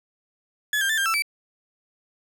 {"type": "tone with pitch steps", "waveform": "35% pulse", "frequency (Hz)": [1709, 1593, 1762, 1595, 1328, 2313], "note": ["G#6", "G6", "A6", "G6", "E6", "D7"], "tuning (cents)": [49, 27, 2, 30, 12, -27], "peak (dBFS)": -19, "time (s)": [0.73, 1.222], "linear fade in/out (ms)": 2, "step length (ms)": 82, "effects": []}